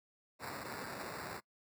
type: noise with sample-and-hold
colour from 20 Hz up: violet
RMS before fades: -44 dBFS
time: 0.39-1.41 s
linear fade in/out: 50 ms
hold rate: 3150 Hz
effects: noise-tail reverb RT60 0.1 s tail -24 dB re dry + high-pass 100 Hz 12 dB/octave